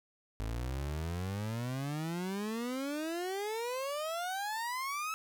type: exponential sweep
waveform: 30% pulse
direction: up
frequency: 52.6 to 1313 Hz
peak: -32 dBFS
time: 0.4-5.14 s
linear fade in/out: 0 ms
effects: 11-bit